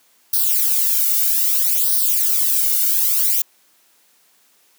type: noise with flanger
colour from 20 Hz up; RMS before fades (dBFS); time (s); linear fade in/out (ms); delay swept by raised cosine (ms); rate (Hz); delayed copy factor
violet; -17; 0.33-3.42; 5; 0.2 to 1.4; 0.62; +0.9
effects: white hiss -57 dBFS RMS until 4.78 s + high-pass 200 Hz 12 dB/octave